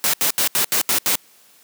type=noise bursts; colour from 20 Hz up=white; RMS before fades=-18 dBFS; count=7; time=0.04-1.155 s; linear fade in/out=0 ms; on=95 ms; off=75 ms; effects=white hiss -52 dBFS RMS until 1.63 s + high-pass 150 Hz 12 dB/octave